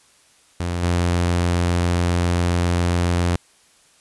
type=tone with level steps; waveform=sawtooth; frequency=87.31 Hz; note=F2; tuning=in tune; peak=-18 / -13 dBFS; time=0.6-3.36 s; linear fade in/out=0 ms; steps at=0.82 s; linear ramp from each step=20 ms; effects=white hiss -55 dBFS RMS until 4 s + resampled to 24000 Hz

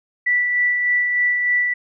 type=tone with tremolo; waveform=sine; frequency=1965 Hz; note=B6; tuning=9 cents flat; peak=-14 dBFS; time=0.26-1.74 s; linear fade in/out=10 ms; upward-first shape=sine; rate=3.3 Hz; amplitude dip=35%; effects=none

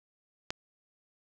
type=click; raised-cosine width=0.2 ms; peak=-15 dBFS; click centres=0.505 s; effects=none

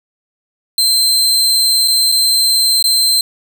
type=tone with dropouts; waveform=sawtooth; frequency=4117 Hz; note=C8; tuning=29 cents flat; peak=-7 dBFS; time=0.78-3.21 s; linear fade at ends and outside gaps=2 ms; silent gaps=1.877-1.881 / 2.118-2.122 / 2.826-2.84 s; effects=none

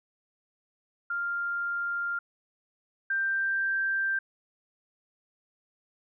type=tone pair in turn; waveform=sine; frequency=1396.9 / 1575.2 Hz; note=F6 / G6; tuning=0 / +8 cents; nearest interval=major second; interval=208 cents; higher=second; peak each=-28 / -25 dBFS; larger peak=second; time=1.1-2.19 / 3.1-4.19 s; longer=neither; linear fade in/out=5 ms; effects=none

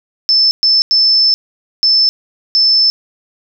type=tone bursts at uneven times; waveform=sine; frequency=5274 Hz; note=E8; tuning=in tune; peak=-7 dBFS; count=5; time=0.29-0.51 / 0.63-0.82 / 0.91-1.34 / 1.83-2.09 / 2.55-2.9 s; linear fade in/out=0 ms; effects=none

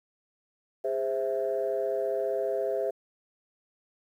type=chord; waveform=sine; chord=Ab augmented; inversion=none; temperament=equal with one note detuned; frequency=408.6 / 523.3 / 659.3 Hz; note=Ab4 / C5 / E5; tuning=-28 / 0 / 0 cents; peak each=-30 dBFS; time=0.84-2.91 s; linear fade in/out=10 ms; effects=tanh soft clip ceiling -19 dBFS + 10-bit

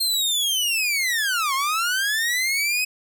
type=linear two-way sweep; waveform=sawtooth; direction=down then up; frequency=4232 to 1046.5 to 2546 Hz; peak=-17 dBFS; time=0-2.85 s; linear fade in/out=10 ms; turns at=1.54 s; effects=none

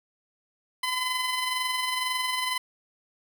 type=tone with amplitude modulation; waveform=15% pulse; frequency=1016 Hz; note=B5; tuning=49 cents sharp; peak=-18 dBFS; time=0.83-2.58 s; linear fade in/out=5 ms; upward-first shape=sine; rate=22 Hz; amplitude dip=40%; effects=none

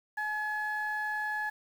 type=tone pair together; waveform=sine; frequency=849.6 / 1701 Hz; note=G#5 / G#6; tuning=+39 / +41 cents; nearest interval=octave; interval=1202 cents; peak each=-34 / -31 dBFS; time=0.17-1.5 s; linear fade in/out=10 ms; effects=tanh soft clip ceiling -25 dBFS + 9-bit

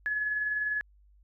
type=tone with tremolo; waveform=sine; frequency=1700 Hz; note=G#6; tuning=40 cents sharp; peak=-26 dBFS; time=0.06-0.81 s; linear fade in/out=0 ms; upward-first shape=sine; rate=20 Hz; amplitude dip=35%; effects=added 50 Hz sine -57 dBFS peak until 1.23 s

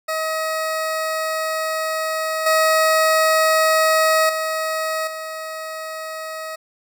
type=tone with level steps; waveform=20% pulse; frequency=635 Hz; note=D#5; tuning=35 cents sharp; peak=-16 / -9 / -16 / -23 dBFS; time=0.08-6.56 s; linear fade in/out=10 ms; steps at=2.46 / 4.29 / 5.07 s; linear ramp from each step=5 ms; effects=none

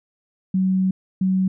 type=tone pair in turn; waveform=sine; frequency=188.1 / 188.1 Hz; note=F#3 / F#3; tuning=+29 / +29 cents; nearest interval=unison; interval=0 cents; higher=neither; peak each=-16 dBFS; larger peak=neither; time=0.54-0.91 / 1.21-1.48 s; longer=first; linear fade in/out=5 ms; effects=none

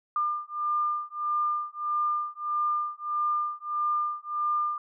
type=beating tone pair; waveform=sine; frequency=1200 / 1201.6 Hz; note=D6 / D6; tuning=+37 / +39 cents; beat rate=1.6 Hz; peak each=-29 dBFS; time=0.16-4.78 s; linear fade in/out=2 ms; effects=none

